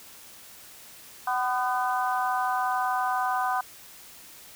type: harmonic tone with a mistuned harmonic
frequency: 251.5 Hz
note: B3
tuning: 32 cents sharp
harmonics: 3 / 4 / 5 / 6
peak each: -27 / -29 / -31 / -33 dBFS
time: 1.27-3.61 s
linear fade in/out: 5 ms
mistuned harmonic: 5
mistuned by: -41 cents
effects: white hiss -48 dBFS RMS until 4.55 s